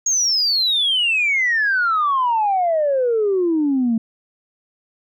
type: exponential sweep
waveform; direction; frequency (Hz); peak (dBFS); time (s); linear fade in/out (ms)
sine; down; 6680 to 220; -14; 0.06-3.98; 5
effects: tanh soft clip ceiling -11 dBFS